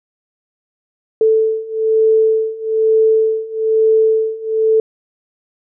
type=beating tone pair; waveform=sine; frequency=440.3 / 441.4 Hz; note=A4 / A4; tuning=+1 / +5 cents; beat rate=1.1 Hz; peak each=-15 / -13 dBFS; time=1.21-4.8 s; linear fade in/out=2 ms; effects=none